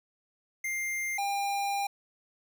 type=tone pair in turn; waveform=square; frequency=2100 / 800.8 Hz; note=C7 / G5; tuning=+6 / +37 cents; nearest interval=octave + perfect fourth; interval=1669 cents; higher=first; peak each=-31 / -29 dBFS; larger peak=second; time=0.64-1.18 / 1.18-1.87 s; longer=second; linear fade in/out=5 ms; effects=none